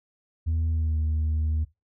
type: tone with pitch glide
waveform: sine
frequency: 80.9 to 77.87 Hz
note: E2 to D#2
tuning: -32 to +2 cents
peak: -20 dBFS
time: 0.46-1.65 s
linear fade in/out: 20 ms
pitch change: -66 cents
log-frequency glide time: 0.7-0.98 s
effects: noise-tail reverb RT60 0.2 s tail -19 dB re dry + tanh soft clip ceiling -21 dBFS